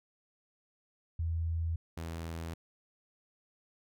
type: tone pair in turn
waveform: sine / sawtooth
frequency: 82.5 / 82.5 Hz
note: E2 / E2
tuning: +2 / +2 cents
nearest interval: unison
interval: 0 cents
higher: neither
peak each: -30 / -34 dBFS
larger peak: first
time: 1.19-1.76 / 1.97-2.54 s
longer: neither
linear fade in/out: 5 ms
effects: none